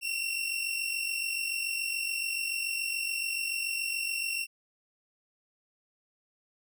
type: tone pair together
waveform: sawtooth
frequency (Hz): 2695 / 2742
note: E7 / F7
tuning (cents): +38 / -32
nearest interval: unison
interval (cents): 30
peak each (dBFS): -31 / -29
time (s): 0.01-4.47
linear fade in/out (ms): 50
effects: none